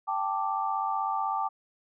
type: chord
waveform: sine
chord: G suspended second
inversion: none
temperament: equal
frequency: 784 / 880 / 1174.7 Hz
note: G5 / A5 / D6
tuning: 0 / 0 / 0 cents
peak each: -31 dBFS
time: 0.07-1.49 s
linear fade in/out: 20 ms
effects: none